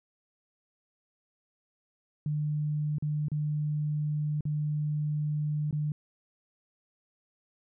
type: tone with dropouts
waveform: sine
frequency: 150 Hz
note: D3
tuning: 37 cents sharp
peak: -27 dBFS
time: 2.26-5.92 s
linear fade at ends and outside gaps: 2 ms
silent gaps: 2.984-3.024 / 3.284-3.317 / 4.408-4.453 / 5.71-5.727 s
effects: none